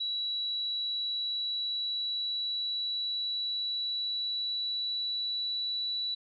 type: tone with pitch glide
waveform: sine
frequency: 3916 to 3943 Hz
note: B7 to B7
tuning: -15 to -4 cents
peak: -30 dBFS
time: 0-6.15 s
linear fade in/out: 10 ms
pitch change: +11 cents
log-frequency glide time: 0.17-5.87 s
effects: none